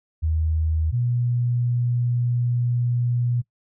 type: tone pair in turn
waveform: sine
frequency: 79.4 / 121.3 Hz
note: D#2 / B2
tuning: +36 / -31 cents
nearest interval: perfect fifth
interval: 733 cents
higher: second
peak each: -19 dBFS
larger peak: neither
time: 0.22-0.92 / 0.92-3.42 s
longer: second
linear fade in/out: 20 ms
effects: noise-tail reverb RT60 0.1 s tail -21 dB re dry